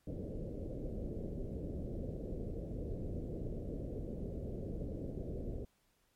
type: low-pass noise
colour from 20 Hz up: pink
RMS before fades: -41 dBFS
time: 0.07-5.65 s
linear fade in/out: 5 ms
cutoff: 570 Hz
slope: 48 dB/octave
effects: pink hiss -75 dBFS RMS until 6.15 s + MP3 64 kbps

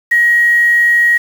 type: tone with quantisation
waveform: sine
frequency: 1894 Hz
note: A#6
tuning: 27 cents sharp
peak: -7 dBFS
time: 0.11-1.18 s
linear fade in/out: 10 ms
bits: 5
effects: none

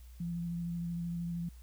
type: tone with vibrato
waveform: sine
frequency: 171 Hz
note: F3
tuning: 36 cents flat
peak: -34 dBFS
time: 0.2-1.49 s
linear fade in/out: 5 ms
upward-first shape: sine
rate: 13 Hz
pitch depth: 17 cents each way
effects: added 60 Hz sine -49 dBFS peak until 1.62 s + white hiss -65 dBFS RMS until 1.62 s

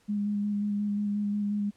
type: tone with vibrato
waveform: sine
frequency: 205.6 Hz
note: G#3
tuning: 17 cents flat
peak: -26 dBFS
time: 0.08-1.71 s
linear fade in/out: 20 ms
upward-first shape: square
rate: 5.6 Hz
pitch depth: 14 cents each way
effects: pink hiss -65 dBFS RMS until 1.76 s + low-pass 10000 Hz 12 dB/octave

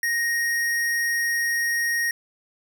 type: tone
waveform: square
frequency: 1869 Hz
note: A#6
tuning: 4 cents sharp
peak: -22 dBFS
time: 0.03-2.11 s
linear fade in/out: 2 ms
effects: none

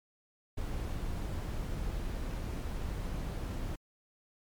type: noise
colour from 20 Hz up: brown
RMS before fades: -36 dBFS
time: 0.57-3.76 s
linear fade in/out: 10 ms
effects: MP3 96 kbps

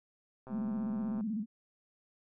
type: click train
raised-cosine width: 1 ms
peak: -35 dBFS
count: 97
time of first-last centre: 0.47-1.208 s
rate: 130 Hz
type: tone with vibrato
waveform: sine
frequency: 215.6 Hz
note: A3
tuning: 35 cents flat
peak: -32 dBFS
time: 0.49-1.46 s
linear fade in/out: 50 ms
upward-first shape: square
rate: 16 Hz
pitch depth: 100 cents each way
effects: none

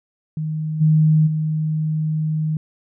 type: tone with level steps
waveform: sine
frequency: 155.7 Hz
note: D#3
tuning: 2 cents sharp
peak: -21 / -11 / -18 dBFS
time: 0.37-2.57 s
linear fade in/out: 2 ms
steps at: 0.8 / 1.26 s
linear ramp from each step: 20 ms
effects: none

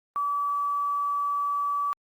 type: tone with quantisation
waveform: sine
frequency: 1149 Hz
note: D6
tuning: 38 cents flat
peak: -24 dBFS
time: 0.16-1.93 s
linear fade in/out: 0 ms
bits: 9
effects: Opus 32 kbps

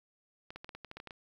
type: clicks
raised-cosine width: 0.3 ms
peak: -29 dBFS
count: 11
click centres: 0.505 / 0.56 / 0.645 / 0.692 / 0.75 / 0.847 / 0.914 / 0.97 / 1.001 / 1.073 / 1.108 s
effects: 10-bit

